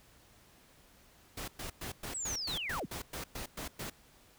pink noise bursts, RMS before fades -41 dBFS, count 12, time 1.37-3.9 s, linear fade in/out 5 ms, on 110 ms, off 110 ms
sine linear sweep, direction down, 8080 to 69.4 Hz, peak -35 dBFS, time 2.14-2.86 s, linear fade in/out 10 ms
effects pink hiss -62 dBFS RMS until 4.38 s

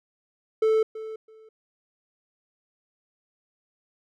triangle tone with echo, 439.3 Hz, A4, 3 cents flat, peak -16 dBFS, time 0.62-0.83 s, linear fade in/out 5 ms, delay 330 ms, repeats 2, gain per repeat -15 dB, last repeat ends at 1.49 s, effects none

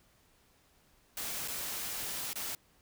white noise with dropouts, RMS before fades -38 dBFS, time 1.17-2.55 s, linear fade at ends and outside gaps 2 ms, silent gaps 1.477-1.482 / 2.332-2.356 s, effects pink hiss -67 dBFS RMS until 2.81 s

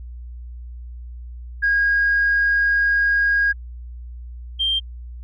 sine tone pair in turn, 1635 / 3170 Hz, G#6 / G7, -28 / +19 cents, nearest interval major seventh, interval 1147 cents, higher second, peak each -14 / -17 dBFS, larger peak first, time 1.62-3.53 / 4.59-4.8 s, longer first, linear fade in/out 20 ms, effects tanh soft clip ceiling -10 dBFS + added 60 Hz sine -32 dBFS peak until 5.23 s

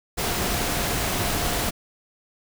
sine tone in noise, 704 Hz, F5, 14 cents sharp, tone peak -35 dBFS, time 0.17-1.71 s, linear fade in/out 20 ms, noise pink, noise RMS -25 dBFS, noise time 0.17-1.71 s, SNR -13 dB, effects none

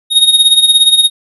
square tone with tremolo, 3733 Hz, A#7, 2 cents sharp, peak -3 dBFS, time 0.1-1.1 s, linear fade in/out 50 ms, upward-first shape sine, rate 17 Hz, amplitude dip 70%, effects resampled to 32000 Hz

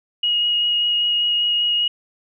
sine tone with vibrato, 2884 Hz, F#7, 45 cents flat, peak -16 dBFS, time 0.23-1.88 s, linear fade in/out 5 ms, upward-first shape sine, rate 5.1 Hz, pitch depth 9 cents each way, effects none

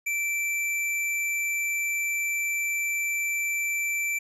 square tone, 2336 Hz, D7, 10 cents flat, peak -26 dBFS, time 0.06-4.19 s, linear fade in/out 10 ms, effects resampled to 32000 Hz + 11-bit

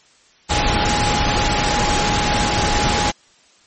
sine tone in noise, 832 Hz, G#5, 3 cents sharp, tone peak -21 dBFS, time 0.49-3.12 s, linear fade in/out 20 ms, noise pink, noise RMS -18 dBFS, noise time 0.49-3.12 s, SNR -6 dB, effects white hiss -53 dBFS RMS until 3.66 s + MP3 32 kbps

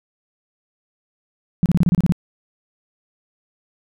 sine tone bursts, 174.61 Hz, F3, in tune, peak -11 dBFS, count 9, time 1.63-2.122 s, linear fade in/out 0 ms, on 28 ms, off 30 ms, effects none

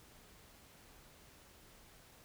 silence, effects pink hiss -61 dBFS RMS until 2.24 s

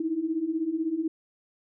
sine beating tone pair, 310.1 / 326.1 Hz, D#4 / E4, -6 / -19 cents, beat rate 16 Hz, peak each -31 / -27 dBFS, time 0-1.08 s, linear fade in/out 5 ms, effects none

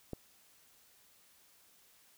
click, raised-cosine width 2 ms, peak -26 dBFS, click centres 0.133 s, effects white hiss -65 dBFS RMS until 2.17 s

